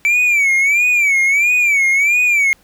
triangle tone with vibrato, 2302 Hz, D7, 35 cents flat, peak -9 dBFS, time 0.05-2.53 s, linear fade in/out 0 ms, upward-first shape sine, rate 1.5 Hz, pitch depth 130 cents each way, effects pink hiss -53 dBFS RMS until 2.63 s

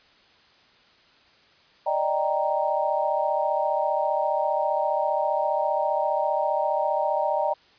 sine chord, Eb major seventh, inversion third, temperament equal, 587.3 / 622.3 / 784 / 932.3 Hz, D5 / Eb5 / G5 / Bb5, 0 / 0 / 0 / 0 cents, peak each -27 dBFS, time 1.86-7.54 s, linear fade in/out 10 ms, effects white hiss -57 dBFS RMS until 7.78 s + resampled to 11025 Hz

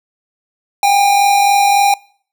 square tone pair together, 762 / 805.6 Hz, G5 / G5, -49 / +47 cents, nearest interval minor second, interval 96 cents, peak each -20 / -10 dBFS, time 0.83-1.94 s, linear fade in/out 2 ms, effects noise-tail reverb RT60 0.5 s tail -24 dB re dry

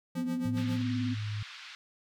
square tone with tremolo, 174.61 Hz, F3, in tune, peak -35 dBFS, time 0.15-0.82 s, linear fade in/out 5 ms, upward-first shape sine, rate 7.4 Hz, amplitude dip 85%
sine tone with vibrato, 251.1 Hz, B3, 29 cents sharp, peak -30 dBFS, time 0.16-1.15 s, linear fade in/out 20 ms, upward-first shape sine, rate 19 Hz, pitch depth 43 cents each way
sine tone with pitch glide, 110 to 105.21 Hz, A2 to G#2, 0 to +23 cents, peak -32 dBFS, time 0.45-1.43 s, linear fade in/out 5 ms, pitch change -77 cents, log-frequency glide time 0.88-1.31 s
white band-pass noise, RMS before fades -47 dBFS, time 0.57-1.75 s, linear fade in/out 0 ms, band 1200 to 4200 Hz, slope 24 dB/octave
effects none

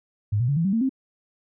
sine tone with pitch steps, 103.83 / 121.35 / 141.84 / 165.77 / 193.75 / 226.5 / 264.7 Hz, G#2 / B2 / C#3 / E3 / G3 / A#3 / C4, 0 / -30 / +40 / +10 / -20 / -50 / +20 cents, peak -19 dBFS, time 0.32-0.894 s, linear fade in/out 10 ms, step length 82 ms, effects none

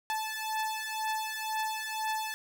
sawtooth beating tone pair, 871 / 873 Hz, A5 / A5, -18 / -14 cents, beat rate 2 Hz, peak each -31 dBFS, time 0.1-2.34 s, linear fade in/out 0 ms, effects none

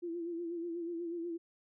sine tone with vibrato, 340 Hz, F4, 46 cents flat, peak -36 dBFS, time 0.02-1.38 s, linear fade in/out 20 ms, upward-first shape sine, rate 8.2 Hz, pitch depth 54 cents each way, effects none

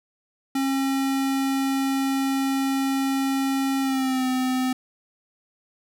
square tone with pitch glide, 270 to 256.8 Hz, C#4 to C4, -45 to -32 cents, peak -22 dBFS, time 0.55-4.73 s, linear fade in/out 5 ms, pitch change -87 cents, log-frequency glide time 3.81-4.26 s, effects none

